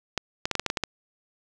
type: clicks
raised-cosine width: 0.2 ms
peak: -8 dBFS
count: 9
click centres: 0.177 / 0.455 / 0.513 / 0.553 / 0.596 / 0.663 / 0.701 / 0.772 / 0.837 s
effects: none